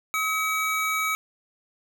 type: tone pair together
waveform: square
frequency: 1278 / 2277 Hz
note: D#6 / C#7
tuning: +46 / +46 cents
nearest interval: minor seventh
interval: 1000 cents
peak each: -27 dBFS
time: 0.14-1.15 s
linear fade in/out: 0 ms
effects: none